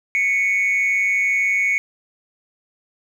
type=tone with amplitude modulation; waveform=sine; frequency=2217 Hz; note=C#7; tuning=in tune; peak=-11 dBFS; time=0.15-1.78 s; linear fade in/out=0 ms; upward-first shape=sine; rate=198 Hz; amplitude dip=70%; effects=tanh soft clip ceiling -12 dBFS + 8-bit